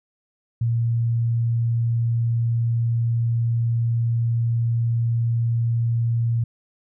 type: tone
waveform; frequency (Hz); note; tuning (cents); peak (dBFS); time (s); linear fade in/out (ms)
sine; 116.54; A#2; 0; -18; 0.61-6.44; 5
effects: none